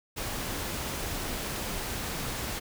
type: noise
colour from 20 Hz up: pink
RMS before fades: -34 dBFS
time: 0.16-2.6 s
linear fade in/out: 20 ms
effects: none